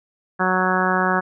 harmonic tone, 185 Hz, F#3, in tune, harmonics 1 / 2 / 3 / 4 / 5 / 6 / 7 / 8 / 9, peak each -24 / -26 / -28 / -25 / -26 / -25 / -26 / -25 / -25 dBFS, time 0.39-1.21 s, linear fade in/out 20 ms, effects none

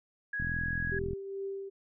sine tone, 1661.2 Hz, G#6, in tune, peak -32 dBFS, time 0.33-0.99 s, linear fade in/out 5 ms
click train, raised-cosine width 5 ms, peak -25 dBFS, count 32, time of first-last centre 0.4-1.133 s, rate 42.3 Hz
sine tone with tremolo, 392 Hz, G4, in tune, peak -33 dBFS, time 0.91-1.7 s, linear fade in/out 20 ms, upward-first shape triangle, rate 2.3 Hz, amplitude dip 50%
effects none

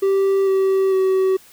triangle tone with pitch steps, 390 / 384.6 / 379.3 Hz, G4 / G4 / F#4, -9 / -33 / +43 cents, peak -12 dBFS, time 0.02-1.37 s, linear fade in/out 10 ms, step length 450 ms, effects white hiss -48 dBFS RMS until 1.52 s

